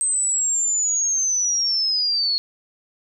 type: linear sweep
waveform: sine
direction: down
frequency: 8300 to 4304 Hz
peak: -18 dBFS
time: 0.01-2.38 s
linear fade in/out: 0 ms
effects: 10-bit